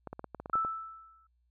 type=clicks; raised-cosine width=1 ms; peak=-26 dBFS; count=10; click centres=0.073 / 0.13 / 0.194 / 0.243 / 0.347 / 0.4 / 0.459 / 0.498 / 0.555 / 0.649 s
type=tone with exponential decay; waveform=sine; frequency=1318.5 Hz; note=E6; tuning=in tune; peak=-24 dBFS; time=0.53-1.27 s; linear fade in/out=5 ms; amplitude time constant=160 ms
effects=added 60 Hz sine -69 dBFS peak until 1.5 s